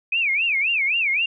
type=tone with vibrato; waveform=sine; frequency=2438 Hz; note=D#7; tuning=36 cents flat; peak=-18 dBFS; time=0.12-1.26 s; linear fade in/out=5 ms; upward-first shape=sine; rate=3.8 Hz; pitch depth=240 cents each way; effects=none